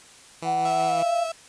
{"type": "tone with tremolo", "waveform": "10% pulse", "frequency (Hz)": 164.81, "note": "E3", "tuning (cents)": 0, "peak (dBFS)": -21, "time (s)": [0.42, 1.03], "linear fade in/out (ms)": 5, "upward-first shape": "triangle", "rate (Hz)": 5.3, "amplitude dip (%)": 30}
{"type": "tone with pitch glide", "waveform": "sine", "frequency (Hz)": [750, 687.8], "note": ["F#5", "F5"], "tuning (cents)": [23, -27], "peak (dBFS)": -21, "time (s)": [0.44, 1.27], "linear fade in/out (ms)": 50, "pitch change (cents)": -150, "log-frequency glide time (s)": [0.87, 0.99]}
{"type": "tone with vibrato", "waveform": "35% pulse", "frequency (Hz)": 656, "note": "E5", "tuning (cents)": -9, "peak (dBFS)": -26, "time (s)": [0.65, 1.32], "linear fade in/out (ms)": 5, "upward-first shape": "sine", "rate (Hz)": 11, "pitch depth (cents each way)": 16}
{"effects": ["white hiss -49 dBFS RMS until 1.48 s", "resampled to 22050 Hz"]}